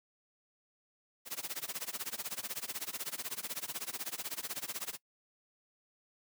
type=noise with tremolo; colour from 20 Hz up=white; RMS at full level=-37 dBFS; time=1.25-4.98 s; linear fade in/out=50 ms; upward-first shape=sine; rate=16 Hz; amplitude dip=95%; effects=noise-tail reverb RT60 0.1 s tail -22 dB re dry + high-pass 150 Hz 12 dB/octave